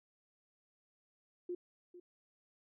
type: tone with echo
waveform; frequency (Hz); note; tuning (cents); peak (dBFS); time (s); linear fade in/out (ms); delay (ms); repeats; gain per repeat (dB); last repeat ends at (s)
sine; 354.9; F4; +28; -37; 1.49-1.55; 5; 450; 1; -14; 2
effects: none